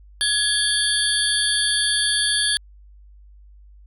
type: tone cluster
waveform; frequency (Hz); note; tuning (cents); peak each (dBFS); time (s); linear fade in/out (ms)
sine; 1684 / 3251 / 3515 / 4514 / 9720; G#6 / G#7 / A7 / C#8 / D#9; +24 / -38 / -2 / +31 / -42; -24; 0.21-2.57; 0
effects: tanh soft clip ceiling -7 dBFS + added 50 Hz sine -44 dBFS peak until 3.86 s